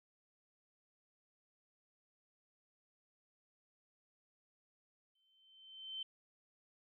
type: tone with exponential growth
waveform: sine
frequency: 3090 Hz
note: G7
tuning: 26 cents flat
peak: -39 dBFS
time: 5.15-6.03 s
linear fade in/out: 5 ms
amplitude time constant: 190 ms
effects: none